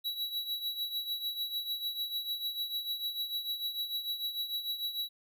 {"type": "tone with tremolo", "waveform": "square", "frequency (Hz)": 3908, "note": "B7", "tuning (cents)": -19, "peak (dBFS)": -31, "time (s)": [0.04, 5.09], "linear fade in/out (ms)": 20, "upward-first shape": "triangle", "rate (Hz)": 6.7, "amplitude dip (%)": 75, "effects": []}